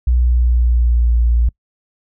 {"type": "tone with pitch glide", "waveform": "sine", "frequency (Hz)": [61.1, 58.58], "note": ["B1", "A#1"], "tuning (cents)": [-18, 9], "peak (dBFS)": -10, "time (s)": [0.07, 1.49], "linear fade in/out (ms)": 5, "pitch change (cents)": -73, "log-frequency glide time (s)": [0.17, 1.14], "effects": ["noise-tail reverb RT60 0.1 s tail -25 dB re dry"]}